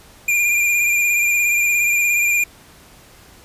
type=tone with vibrato; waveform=square; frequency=2401 Hz; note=D7; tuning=38 cents sharp; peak=-15 dBFS; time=0.28-2.44 s; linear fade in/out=5 ms; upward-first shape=triangle; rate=17 Hz; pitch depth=38 cents each way; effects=pink hiss -46 dBFS RMS until 3.44 s + resampled to 32000 Hz